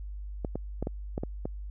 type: clicks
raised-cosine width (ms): 2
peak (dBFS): -18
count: 7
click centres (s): 0.448 / 0.556 / 0.826 / 0.871 / 1.179 / 1.235 / 1.455
effects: added 50 Hz sine -36 dBFS peak until 1.7 s